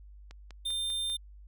click train, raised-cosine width 0.2 ms, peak -31 dBFS, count 5, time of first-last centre 0.31-1.099 s, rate 5.07 Hz
square tone, 3600 Hz, A7, 39 cents sharp, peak -31 dBFS, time 0.65-1.17 s, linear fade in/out 10 ms
effects added 50 Hz sine -48 dBFS peak until 1.47 s

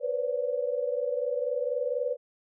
sine tone cluster, 488.7 / 509 / 573 Hz, B4 / C5 / D5, -18 / -48 / -43 cents, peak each -31 dBFS, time 0-2.17 s, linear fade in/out 50 ms, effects none

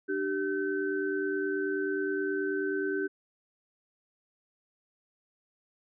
sine tone cluster, 298.7 / 388.1 / 1531 Hz, D4 / G4 / G6, +29 / -17 / -41 cents, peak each -34 / -30 / -35 dBFS, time 0.08-3.08 s, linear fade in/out 20 ms, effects none

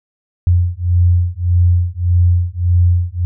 sine beating tone pair, 87.31 / 89.01 Hz, F2 / F2, 0 / +33 cents, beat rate 1.7 Hz, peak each -13 dBFS, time 0.47-3.25 s, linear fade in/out 0 ms, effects none

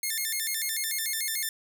5% pulse tone with vibrato, 1957 Hz, B6, 16 cents flat, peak -18 dBFS, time 0.03-1.49 s, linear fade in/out 2 ms, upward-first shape square, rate 6.8 Hz, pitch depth 160 cents each way, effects none

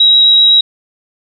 sine tone with vibrato, 3844 Hz, B7, 48 cents flat, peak -4 dBFS, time 0-0.61 s, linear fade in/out 5 ms, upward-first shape triangle, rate 7.8 Hz, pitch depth 9 cents each way, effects none

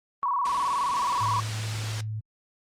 sine tone with vibrato, 1046.5 Hz, C6, in tune, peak -23 dBFS, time 0.23-1.4 s, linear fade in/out 0 ms, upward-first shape square, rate 19 Hz, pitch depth 110 cents each way
white noise, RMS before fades -33 dBFS, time 0.45-2.01 s, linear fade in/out 5 ms
sine tone, 108.2 Hz, A2, 29 cents flat, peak -29 dBFS, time 1.2-2.21 s, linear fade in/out 20 ms
effects low-pass 6000 Hz 12 dB/octave + Opus 32 kbps

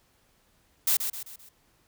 blue noise with echo, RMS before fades -23 dBFS, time 0.87-0.97 s, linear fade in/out 5 ms, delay 130 ms, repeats 4, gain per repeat -7 dB, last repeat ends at 1.49 s, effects pink hiss -66 dBFS RMS until 1.87 s

